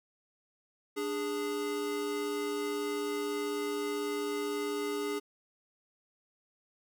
square tone pair together, 293.7 / 412 Hz, D4 / G#4, 0 / -14 cents, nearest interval tritone, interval 586 cents, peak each -38 / -34 dBFS, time 0.96-5.2 s, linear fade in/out 20 ms, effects none

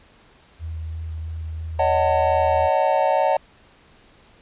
sine tone with vibrato, 80.4 Hz, E2, 43 cents flat, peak -27 dBFS, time 0.59-2.7 s, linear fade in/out 50 ms, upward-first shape square, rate 3 Hz, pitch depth 11 cents each way
triangle chord, D# half-diminished seventh, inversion third, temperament just, 560 / 622.3 / 746.7 / 896 Hz, C#5 / D#5 / F#5 / A5, +18 / 0 / +16 / +31 cents, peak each -20 dBFS, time 1.79-3.37 s, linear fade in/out 5 ms
effects pink hiss -53 dBFS RMS until 4.41 s + resampled to 8000 Hz

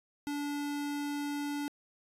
square tone, 289.2 Hz, D4, 27 cents flat, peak -34 dBFS, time 0.27-1.68 s, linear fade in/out 0 ms, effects resampled to 32000 Hz

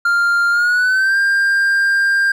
triangle tone with pitch glide, 1396.9 to 1595.4 Hz, F6 to G6, 0 to +30 cents, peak -10 dBFS, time 0.05-2.32 s, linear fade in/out 5 ms, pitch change +230 cents, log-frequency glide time 0.51-1.18 s, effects none

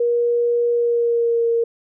sine tone with pitch glide, 475.9 to 464.2 Hz, A#4 to A#4, +36 to -7 cents, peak -15 dBFS, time 0-1.64 s, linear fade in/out 5 ms, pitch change -43 cents, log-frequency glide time 0.7-1.48 s, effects none

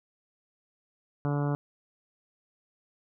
harmonic tone, 144.4 Hz, D3, 29 cents flat, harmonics 1 / 2 / 3 / 4 / 5 / 6 / 7 / 8 / 9 / 10, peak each -27 / -33 / -37 / -39 / -41 / -43 / -44 / -45 / -46 / -47 dBFS, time 1.25-1.55 s, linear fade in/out 0 ms, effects none

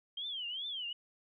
sine tone with vibrato, 3153 Hz, G7, 9 cents sharp, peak -37 dBFS, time 0.17-0.93 s, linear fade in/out 5 ms, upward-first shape triangle, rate 2.5 Hz, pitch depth 230 cents each way, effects none

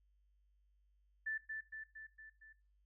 sine tone with echo, 1760 Hz, A6, in tune, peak -37 dBFS, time 1.26-1.38 s, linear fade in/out 10 ms, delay 230 ms, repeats 5, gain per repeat -4 dB, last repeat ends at 2.53 s, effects noise-tail reverb RT60 0.4 s tail -20 dB re dry + added 50 Hz sine -70 dBFS peak until 2.85 s

